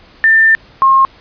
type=tone pair in turn; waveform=sine; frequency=1790 / 1071.7 Hz; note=A6 / C6; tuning=+29 / +41 cents; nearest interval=major sixth; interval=888 cents; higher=first; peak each=-5 dBFS; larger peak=neither; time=0.24-0.55 / 0.82-1.05 s; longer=first; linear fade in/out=0 ms; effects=pink hiss -43 dBFS RMS until 1.2 s + resampled to 11025 Hz